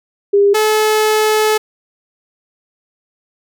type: tone pair in turn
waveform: sine / sawtooth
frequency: 402.9 / 430.7 Hz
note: G4 / A4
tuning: +48 / -37 cents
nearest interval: minor second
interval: 115 cents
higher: second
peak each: -7 dBFS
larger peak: neither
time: 0.33-0.54 / 0.54-1.58 s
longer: second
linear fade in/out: 10 ms
effects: none